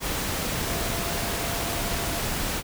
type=tone in noise; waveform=sine; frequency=683 Hz; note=F5; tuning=39 cents flat; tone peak=-37 dBFS; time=0.63-2.23 s; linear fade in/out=50 ms; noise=pink; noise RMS=-28 dBFS; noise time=0-2.63 s; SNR=-12 dB; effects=none